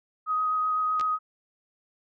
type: tone with vibrato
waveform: sine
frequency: 1256 Hz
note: D#6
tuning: 16 cents sharp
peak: -23 dBFS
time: 0.26-1.19 s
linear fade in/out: 50 ms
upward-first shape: triangle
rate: 7.9 Hz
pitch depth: 12 cents each way
type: clicks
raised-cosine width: 0.2 ms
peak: -20 dBFS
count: 2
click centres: 0.997 / 1.011 s
effects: none